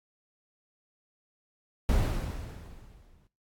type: noise with exponential decay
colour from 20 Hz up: brown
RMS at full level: -23 dBFS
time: 1.89-3.27 s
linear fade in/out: 1 ms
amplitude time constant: 300 ms
effects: noise-tail reverb RT60 0.3 s tail -20 dB re dry + AAC 64 kbps